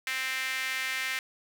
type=tone with high-pass filter; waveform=sawtooth; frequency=261.6 Hz; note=C4; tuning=in tune; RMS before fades=-32 dBFS; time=0.07-1.19 s; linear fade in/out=2 ms; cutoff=2000 Hz; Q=3.2; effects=none